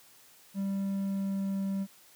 triangle tone with pitch glide, 196 to 194.87 Hz, G3 to G3, 0 to -10 cents, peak -27 dBFS, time 0.54-1.87 s, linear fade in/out 50 ms, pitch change -10 cents, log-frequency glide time 0.89-1.68 s, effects white hiss -58 dBFS RMS until 2.15 s + high-pass 80 Hz 12 dB/octave

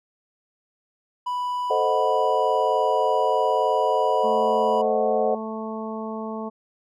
triangle tone with pitch glide, 987.8 to 978.7 Hz, B5 to B5, 0 to -16 cents, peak -22 dBFS, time 1.26-4.82 s, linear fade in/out 10 ms, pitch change -16 cents, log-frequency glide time 1.65-2.93 s
sine chord, A diminished seventh, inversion none, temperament equal, 440 / 523.3 / 622.3 / 740 Hz, A4 / C5 / Eb5 / Gb5, 0 / 0 / 0 / 0 cents, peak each -25 dBFS, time 1.7-5.35 s, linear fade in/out 5 ms
harmonic tone, 220 Hz, A3, in tune, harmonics 1 / 2 / 3 / 4 / 5, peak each -31 / -34 / -36 / -37 / -38 dBFS, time 4.23-6.5 s, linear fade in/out 20 ms
effects none

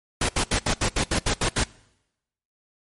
pink noise bursts, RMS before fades -22 dBFS, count 10, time 0.21-1.639 s, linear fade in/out 5 ms, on 79 ms, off 71 ms, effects noise-tail reverb RT60 0.9 s tail -23 dB re dry + MP3 48 kbps

